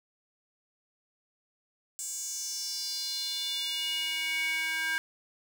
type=tone with high-pass filter sweep; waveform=square; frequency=320 Hz; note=D#4; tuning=49 cents sharp; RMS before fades=-33 dBFS; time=1.99-4.98 s; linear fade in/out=0 ms; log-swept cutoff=7600 to 1700 Hz; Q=4.9; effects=none